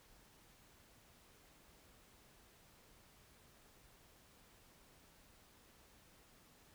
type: silence
effects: pink hiss -66 dBFS RMS until 6.74 s